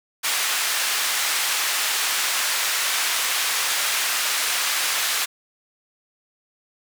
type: band-pass noise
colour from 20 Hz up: pink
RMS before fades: -23 dBFS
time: 0.23-5.26 s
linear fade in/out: 20 ms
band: 1400 to 14000 Hz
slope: 12 dB/octave
effects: none

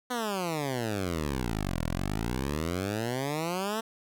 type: exponential two-way sweep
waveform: 10% pulse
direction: down then up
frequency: 254.2 to 39.81 to 228 Hz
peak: -21 dBFS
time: 0.1-3.81 s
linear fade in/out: 10 ms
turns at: 1.83 s
effects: none

